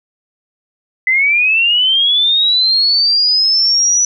sine linear sweep, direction up, 2009 to 5940 Hz, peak -9 dBFS, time 1.07-4.05 s, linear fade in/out 2 ms, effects none

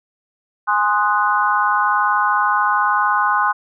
sine chord, Ab dominant seventh, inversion none, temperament equal, 830.6 / 1046.5 / 1244.5 / 1480 Hz, Ab5 / C6 / Eb6 / Gb6, 0 / 0 / 0 / 0 cents, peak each -20 / -18 / -20 / -20 dBFS, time 0.67-3.53 s, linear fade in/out 20 ms, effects none

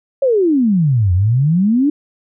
sine exponential two-way sweep, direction down then up, 565 to 86.3 to 304.2 Hz, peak -10 dBFS, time 0.22-1.9 s, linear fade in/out 5 ms, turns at 1.13 s, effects none

